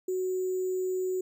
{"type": "tone with sample-and-hold", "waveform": "sine", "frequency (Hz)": 370.8, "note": "F#4", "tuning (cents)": 4, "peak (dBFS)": -27, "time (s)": [0.08, 1.21], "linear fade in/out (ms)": 5, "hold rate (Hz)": 7350, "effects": []}